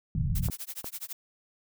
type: low-pass noise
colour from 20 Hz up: white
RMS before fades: -28 dBFS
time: 0.15-0.5 s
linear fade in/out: 2 ms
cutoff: 170 Hz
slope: 48 dB/octave
type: noise with tremolo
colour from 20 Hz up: blue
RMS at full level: -36 dBFS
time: 0.35-1.13 s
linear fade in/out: 5 ms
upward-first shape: sine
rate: 12 Hz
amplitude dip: 100%
type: clicks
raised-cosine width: 1 ms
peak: -24 dBFS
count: 2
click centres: 0.486 / 0.844 s
effects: none